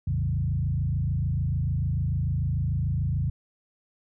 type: tone with frequency modulation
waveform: sine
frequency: 110 Hz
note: A2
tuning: in tune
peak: -23 dBFS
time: 0.07-3.3 s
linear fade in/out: 5 ms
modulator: 26.8 Hz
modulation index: 1.7
effects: none